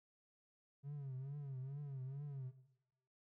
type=tone with vibrato; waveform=triangle; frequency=137.4 Hz; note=C#3; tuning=15 cents flat; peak=-40 dBFS; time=0.83-2.52 s; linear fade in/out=50 ms; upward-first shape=triangle; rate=2.3 Hz; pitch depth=130 cents each way; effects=noise-tail reverb RT60 0.9 s tail -17 dB re dry + tanh soft clip ceiling -39 dBFS